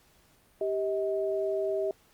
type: tone pair together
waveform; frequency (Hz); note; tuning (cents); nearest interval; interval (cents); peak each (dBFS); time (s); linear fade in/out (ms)
sine; 392 / 635.4; G4 / D#5; 0 / +36; minor sixth; 836; -29 / -30; 0.61-1.91; 2
effects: pink hiss -63 dBFS RMS until 2.13 s + Opus 48 kbps